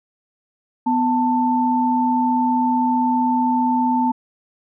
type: tone pair together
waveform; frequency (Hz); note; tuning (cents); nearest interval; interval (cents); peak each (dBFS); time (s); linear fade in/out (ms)
sine; 249.1 / 887.7; B3 / A5; +15 / +15; octave + minor seventh; 2200; -18; 0.86-4.12; 10
effects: none